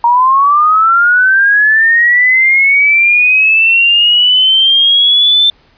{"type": "linear sweep", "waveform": "sine", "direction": "up", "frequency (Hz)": [932.3, 3563], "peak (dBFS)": -5, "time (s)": [0.04, 5.5], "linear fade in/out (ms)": 2, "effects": ["pink hiss -49 dBFS RMS until 5.77 s", "resampled to 11025 Hz"]}